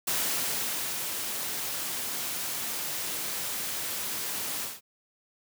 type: noise with ADSR envelope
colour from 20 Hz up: white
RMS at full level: -28 dBFS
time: 0.07-4.81 s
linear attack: 9 ms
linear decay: 860 ms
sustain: -5 dB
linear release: 190 ms
effects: high-pass 100 Hz 12 dB/octave